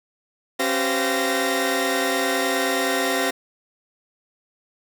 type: tone cluster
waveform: sawtooth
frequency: 270.8 / 384.8 / 512 / 689 / 1852 Hz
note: C#4 / G4 / C5 / F5 / A#6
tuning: -40 / -32 / -38 / -24 / -12 cents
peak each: -23 dBFS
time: 0.59-3.31 s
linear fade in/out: 10 ms
effects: none